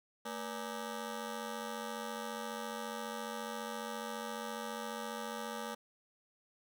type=ring-modulated tone; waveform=15% pulse; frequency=352.6 Hz; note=F4; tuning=17 cents sharp; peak=-30 dBFS; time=0.25-5.75 s; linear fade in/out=10 ms; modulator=129 Hz; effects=none